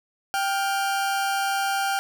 40% pulse tone pair together, 785 / 1408 Hz, G5 / F6, +2 / +14 cents, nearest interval minor seventh, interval 1012 cents, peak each -23 / -27 dBFS, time 0.34-1.99 s, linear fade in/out 0 ms, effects none

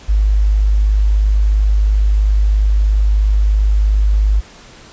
sine tone, 51.5 Hz, G#1, 14 cents flat, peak -9 dBFS, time 0.08-4.41 s, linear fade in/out 20 ms, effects pink hiss -40 dBFS RMS until 4.92 s + resampled to 16000 Hz

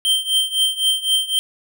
square tone with tremolo, 3136 Hz, G7, in tune, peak -13 dBFS, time 0.05-1.39 s, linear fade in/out 0 ms, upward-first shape triangle, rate 3.9 Hz, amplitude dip 90%, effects none

